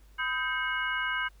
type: tone cluster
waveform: sine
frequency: 1006 / 1262 / 1570 / 2179 / 2904 Hz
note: B5 / D#6 / G6 / C#7 / F#7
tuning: +32 / +24 / +2 / -30 / -33 cents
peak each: -37 / -37 / -30 / -36 / -38 dBFS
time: 0.18-1.29 s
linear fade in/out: 20 ms
effects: added 50 Hz sine -53 dBFS peak until 1.4 s + pink hiss -65 dBFS RMS until 1.4 s